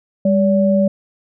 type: tone pair together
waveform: sine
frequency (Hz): 200 / 573.3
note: G3 / D5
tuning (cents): +35 / -42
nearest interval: octave + tritone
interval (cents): 1823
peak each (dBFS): -13 / -15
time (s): 0.25-0.88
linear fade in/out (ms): 5
effects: none